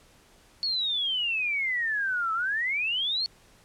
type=exponential two-way sweep; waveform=sine; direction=down then up; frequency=4435 to 1295 to 4435 Hz; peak=-25 dBFS; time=0.63-3.26 s; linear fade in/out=0 ms; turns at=2.33 s; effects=pink hiss -58 dBFS RMS until 3.64 s + low-pass 11000 Hz 12 dB/octave